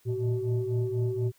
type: tone cluster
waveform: sine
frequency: 113.5 / 117.6 / 378.4 Hz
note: A#2 / A#2 / F#4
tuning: -46 / +16 / +39 cents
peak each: -28 / -29 / -29 dBFS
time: 0.05-1.32 s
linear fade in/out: 50 ms
effects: tanh soft clip ceiling -20 dBFS + white hiss -64 dBFS RMS until 1.38 s